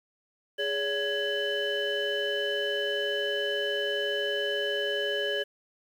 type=tone cluster; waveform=sine; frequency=414 / 566 / 1668 / 3013 Hz; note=G#4 / C#5 / G#6 / F#7; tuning=-5 / +36 / +7 / +31 cents; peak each=-31 dBFS; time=0.58-5.44 s; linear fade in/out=20 ms; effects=tanh soft clip ceiling -21 dBFS + 9-bit